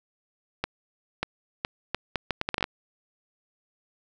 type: accelerating click train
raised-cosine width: 0.3 ms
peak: -10 dBFS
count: 13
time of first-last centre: 0.64-2.641 s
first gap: 590 ms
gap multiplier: 0.71
effects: none